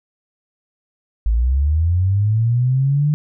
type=linear sweep; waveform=sine; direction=up; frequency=51.91 to 151.5 Hz; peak=-13 dBFS; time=1.26-3.14 s; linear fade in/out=0 ms; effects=none